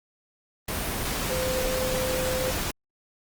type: tone in noise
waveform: sine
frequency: 514 Hz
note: C5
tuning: 31 cents flat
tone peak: -27 dBFS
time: 1.3-2.51 s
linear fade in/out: 5 ms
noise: pink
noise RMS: -29 dBFS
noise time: 0.68-2.71 s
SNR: -1 dB
effects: Opus 24 kbps